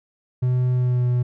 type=tone with pitch glide; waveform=triangle; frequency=125.8 to 123.35 Hz; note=B2 to B2; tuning=+32 to -2 cents; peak=-15 dBFS; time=0.42-1.23 s; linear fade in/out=10 ms; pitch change=-34 cents; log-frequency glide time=0.72-1.07 s; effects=none